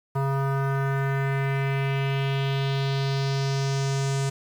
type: tone with low-pass filter sweep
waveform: square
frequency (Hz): 136.9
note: C#3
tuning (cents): -21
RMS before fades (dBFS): -25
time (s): 0.15-4.3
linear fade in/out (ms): 10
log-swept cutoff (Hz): 1100 to 7800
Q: 2.6
effects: 8-bit